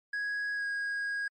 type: tone with pitch glide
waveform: triangle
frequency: 1661.2 to 1641.2 Hz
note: G#6 to G#6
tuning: 0 to -21 cents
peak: -29 dBFS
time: 0.13-1.28 s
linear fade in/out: 5 ms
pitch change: -21 cents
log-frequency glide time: 0.55-0.65 s
effects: MP3 32 kbps